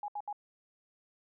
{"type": "tone bursts", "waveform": "sine", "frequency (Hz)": 828, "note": "G#5", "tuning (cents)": -5, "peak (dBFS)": -35, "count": 3, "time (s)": [0.03, 0.328], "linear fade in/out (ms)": 2, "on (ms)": 52, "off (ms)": 71, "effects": []}